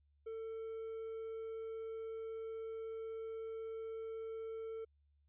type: tone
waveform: triangle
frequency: 447.3 Hz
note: A4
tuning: 28 cents sharp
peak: -40 dBFS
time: 0.26-4.85 s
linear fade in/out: 10 ms
effects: added 72 Hz sine -70 dBFS peak until 5.28 s + resampled to 8000 Hz